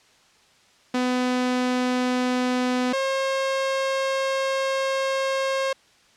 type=tone pair in turn; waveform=sawtooth; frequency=250.9 / 537 Hz; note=B3 / C5; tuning=+28 / +45 cents; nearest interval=octave + minor second; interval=1317 cents; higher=second; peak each=-17 / -18 dBFS; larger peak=first; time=0.94-2.93 / 2.93-5.73 s; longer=second; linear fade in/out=5 ms; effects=white hiss -57 dBFS RMS until 6.16 s + low-pass 6000 Hz 12 dB/octave